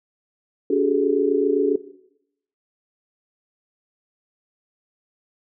sine tone cluster, 285 / 371.4 / 403.8 / 431.3 Hz, C#4 / F#4 / G#4 / A4, +48 / +7 / -49 / -35 cents, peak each -22 dBFS, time 0.7-1.76 s, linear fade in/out 5 ms, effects noise-tail reverb RT60 0.8 s tail -17 dB re dry

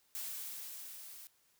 blue noise with level ramp, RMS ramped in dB -41 to -52 dBFS, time 0.15-1.27 s, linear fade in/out 0 ms, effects white hiss -72 dBFS RMS until 1.59 s

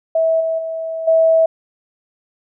sine tone with level steps, 650 Hz, E5, 24 cents flat, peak -12 / -16 / -21 / -9 dBFS, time 0.15-1.46 s, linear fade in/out 5 ms, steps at 0.4 / 0.58 / 1.07 s, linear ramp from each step 10 ms, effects none

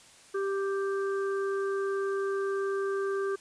harmonic tone, 392.6 Hz, G4, 3 cents sharp, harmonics 1 / 3 / 4, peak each -28 / -38 / -40 dBFS, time 0.34-3.36 s, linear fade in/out 10 ms, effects white hiss -55 dBFS RMS until 3.4 s + resampled to 22050 Hz

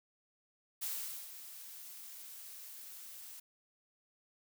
blue noise with ADSR envelope, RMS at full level -38 dBFS, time 0.81-3.4 s, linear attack 18 ms, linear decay 450 ms, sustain -12 dB, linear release 6 ms, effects none

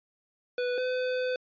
square tone pair in turn, 493.9 / 506 Hz, B4 / B4, 0 / +42 cents, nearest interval unison, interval 42 cents, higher second, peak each -28 dBFS, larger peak neither, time 0.58-0.78 / 0.78-1.36 s, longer second, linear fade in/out 2 ms, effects resampled to 11025 Hz

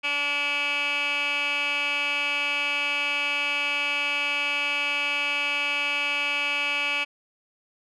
15% pulse tone with band-pass filter, 287.8 Hz, D4, 35 cents flat, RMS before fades -26 dBFS, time 0.03-7.05 s, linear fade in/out 20 ms, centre 2400 Hz, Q 6.3, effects none

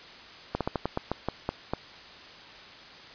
slowing click train, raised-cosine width 1 ms, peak -13 dBFS, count 10, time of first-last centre 0.55-1.736 s, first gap 57 ms, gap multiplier 1.2, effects white hiss -47 dBFS RMS until 3.14 s + resampled to 11025 Hz

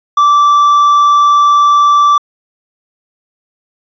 triangle tone, 1166 Hz, D6, 13 cents flat, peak -3 dBFS, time 0.17-2.18 s, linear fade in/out 5 ms, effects resampled to 16000 Hz

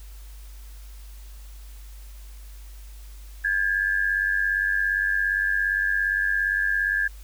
sine tone pair together, 1617 / 1714.4 Hz, G#6 / A6, -47 / -45 cents, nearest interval minor second, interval 102 cents, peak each -23 / -24 dBFS, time 3.44-7.08 s, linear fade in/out 10 ms, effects added 50 Hz sine -39 dBFS peak until 7.23 s + white hiss -53 dBFS RMS until 7.23 s

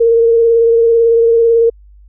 sine tone with vibrato, 461.1 Hz, A#4, 19 cents flat, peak -6 dBFS, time 0-1.7 s, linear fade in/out 10 ms, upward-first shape sine, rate 18 Hz, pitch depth 22 cents each way, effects added 50 Hz sine -38 dBFS peak until 2.08 s

